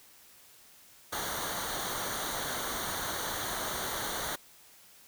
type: noise with comb filter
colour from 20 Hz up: pink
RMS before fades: -35 dBFS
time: 1.12-4.36 s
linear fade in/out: 10 ms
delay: 0.39 ms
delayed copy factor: -0.75
effects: white hiss -57 dBFS RMS until 5.07 s